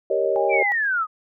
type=chord; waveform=sine; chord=Eb dominant seventh; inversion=first; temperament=equal; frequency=392 / 466.2 / 554.4 / 622.3 Hz; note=G4 / Bb4 / Db5 / Eb5; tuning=0 / 0 / 0 / 0 cents; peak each=-24 / -25 / -23 / -24 dBFS; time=0.1-0.63 s; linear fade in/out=5 ms
type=tone; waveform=sine; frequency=813 Hz; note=G#5; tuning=37 cents flat; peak=-24 dBFS; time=0.36-0.72 s; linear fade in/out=0 ms
type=linear sweep; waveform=sine; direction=down; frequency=2384 to 1219 Hz; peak=-19 dBFS; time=0.49-1.07 s; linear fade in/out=50 ms
effects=none